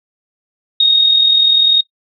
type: tone with amplitude modulation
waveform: sine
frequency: 3729 Hz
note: A#7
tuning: in tune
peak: -5 dBFS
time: 0.8-1.81 s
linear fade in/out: 5 ms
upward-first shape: sine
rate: 40.3 Hz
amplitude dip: 45%
effects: noise-tail reverb RT60 0.1 s tail -23 dB re dry